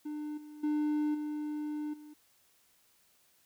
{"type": "tone with level steps", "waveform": "triangle", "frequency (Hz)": 300, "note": "D4", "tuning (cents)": 37, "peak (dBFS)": [-34, -44, -26, -32, -46], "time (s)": [0.05, 2.14], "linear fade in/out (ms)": 10, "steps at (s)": [0.37, 0.63, 1.14, 1.93], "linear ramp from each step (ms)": 10, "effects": ["white hiss -68 dBFS RMS until 3.45 s"]}